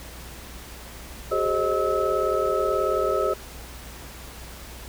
sine tone cluster, 380.8 / 419.3 / 532 / 623 / 1296 Hz, F#4 / G#4 / C5 / D#5 / E6, +50 / +17 / +29 / +2 / -30 cents, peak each -27 dBFS, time 1.31-3.34 s, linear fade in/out 10 ms, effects added 60 Hz sine -42 dBFS peak until 4.88 s + pink hiss -42 dBFS RMS until 4.88 s

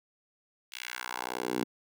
10% pulse tone with high-pass filter sweep, 61.74 Hz, B1, in tune, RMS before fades -36 dBFS, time 0.72-1.64 s, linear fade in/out 5 ms, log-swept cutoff 2900 to 260 Hz, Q 1.6, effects none

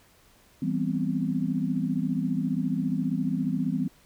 sine chord, C major seventh, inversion first, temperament equal, 164.81 / 196 / 246.9 / 261.6 Hz, E3 / G3 / B3 / C4, 0 / 0 / 0 / 0 cents, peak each -30 dBFS, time 0.62-3.88 s, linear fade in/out 5 ms, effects pink hiss -59 dBFS RMS until 4.05 s

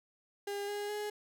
35% pulse tone with pitch steps, 404.1 / 410.9 / 417.9 Hz, G#4 / G#4 / G#4, -47 / -18 / +11 cents, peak -34 dBFS, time 0.47-1.1 s, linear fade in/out 5 ms, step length 210 ms, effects none

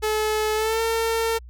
sawtooth tone with pitch glide, 430.4 to 453.6 Hz, A4 to A#4, -38 to -47 cents, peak -17 dBFS, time 0.02-1.39 s, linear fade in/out 20 ms, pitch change +91 cents, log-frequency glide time 0.55-0.81 s, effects added 60 Hz sine -39 dBFS peak until 1.49 s

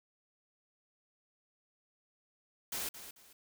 white noise with echo, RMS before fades -38 dBFS, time 2.72-2.89 s, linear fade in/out 5 ms, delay 220 ms, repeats 2, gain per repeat -11 dB, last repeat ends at 3.33 s, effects none

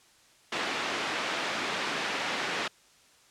white band-pass noise, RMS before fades -32 dBFS, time 0.52-2.68 s, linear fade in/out 5 ms, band 220 to 2700 Hz, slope 12 dB/octave, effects white hiss -60 dBFS RMS until 3.3 s + low-pass 8000 Hz 12 dB/octave

